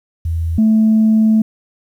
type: tone pair in turn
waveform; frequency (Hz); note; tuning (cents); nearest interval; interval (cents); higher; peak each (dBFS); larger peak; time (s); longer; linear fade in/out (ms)
sine; 82.41 / 219.1; E2 / A3; 0 / -7; octave + perfect fourth; 1693; second; -15 / -7; second; 0.25-0.58 / 0.58-1.42; second; 5
effects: tanh soft clip ceiling -5 dBFS + 8-bit